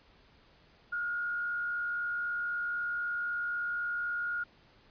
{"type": "tone with frequency modulation", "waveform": "sine", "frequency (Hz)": 1425, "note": "F6", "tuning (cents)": 34, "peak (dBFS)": -31, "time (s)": [0.92, 4.44], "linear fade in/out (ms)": 10, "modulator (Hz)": 63.9, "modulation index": 0.43, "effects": ["pink hiss -62 dBFS RMS until 4.9 s", "resampled to 11025 Hz"]}